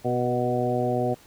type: harmonic tone with a mistuned harmonic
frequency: 123.47 Hz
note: B2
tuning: in tune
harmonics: 1 / 2 / 3 / 4 / 5 / 6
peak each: -29 / -29 / -29 / -29 / -29 / -29 dBFS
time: 0.04-1.15 s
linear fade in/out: 20 ms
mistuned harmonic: 4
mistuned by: -19 cents
effects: pink hiss -53 dBFS RMS until 1.26 s